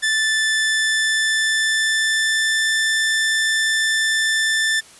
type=tone with pitch glide; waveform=sawtooth; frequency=1758 to 1771.3 Hz; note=A6 to A6; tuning=-2 to +11 cents; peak=-13 dBFS; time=0.02-4.81 s; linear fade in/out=20 ms; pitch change=+13 cents; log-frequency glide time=0.61-2.72 s; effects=white hiss -45 dBFS RMS until 4.99 s + resampled to 24000 Hz